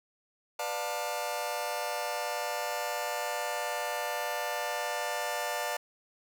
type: chord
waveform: sawtooth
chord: B half-diminished seventh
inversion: none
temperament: just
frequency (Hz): 493.9 / 592.7 / 711.2 / 889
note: B4 / D5 / F5 / A5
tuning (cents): 0 / +16 / +31 / +18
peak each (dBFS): -37 / -32 / -33 / -33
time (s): 0.59-5.77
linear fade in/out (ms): 5
effects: none